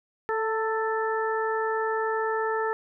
harmonic tone with a mistuned harmonic, 440.5 Hz, A4, 2 cents sharp, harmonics 1 / 2 / 3 / 4, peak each -27 / -30 / -32 / -33 dBFS, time 0.29-2.73 s, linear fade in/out 0 ms, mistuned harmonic 2, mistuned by +22 cents, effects none

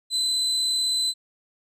35% pulse tone, 4031 Hz, B7, 35 cents sharp, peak -20 dBFS, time 0.1-1.14 s, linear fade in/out 50 ms, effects resampled to 32000 Hz

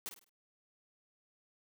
white noise with echo, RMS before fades -41 dBFS, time 0.06-0.09 s, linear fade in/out 0 ms, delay 51 ms, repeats 4, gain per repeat -9 dB, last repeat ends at 0.294 s, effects none

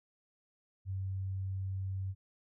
sine tone, 95.6 Hz, G2, 43 cents flat, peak -34 dBFS, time 0.85-2.15 s, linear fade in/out 50 ms, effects none

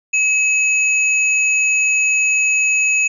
sine tone pair together, 2562 / 6812 Hz, E7 / G#8, -50 / +43 cents, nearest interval octave + perfect fourth, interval 1693 cents, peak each -13 / -22 dBFS, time 0.13-3.08 s, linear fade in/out 10 ms, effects none

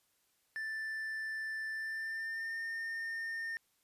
triangle tone with pitch glide, 1766 to 1818.8 Hz, A6 to A#6, +6 to -43 cents, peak -35 dBFS, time 0.56-3.57 s, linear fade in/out 0 ms, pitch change +51 cents, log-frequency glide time 1.71-2.61 s, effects white hiss -75 dBFS RMS until 3.83 s + resampled to 32000 Hz

